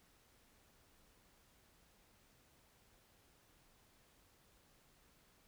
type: silence
effects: pink hiss -70 dBFS RMS until 5.47 s